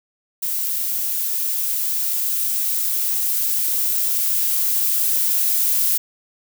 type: noise with level ramp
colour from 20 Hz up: violet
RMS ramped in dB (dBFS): -23 to -18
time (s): 0.42-5.98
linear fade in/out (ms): 10
effects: none